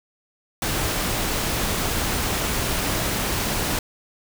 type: noise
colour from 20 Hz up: pink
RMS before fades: -24 dBFS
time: 0.62-3.79 s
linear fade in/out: 2 ms
effects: none